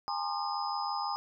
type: tone cluster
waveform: sine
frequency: 818 / 904 / 1055 / 1215 / 5030 Hz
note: G#5 / A5 / C6 / D#6 / D#8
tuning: -26 / +47 / +14 / -42 / +18 cents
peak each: -35 / -38 / -39 / -38 / -40 dBFS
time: 0.08-1.16 s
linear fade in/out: 0 ms
effects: none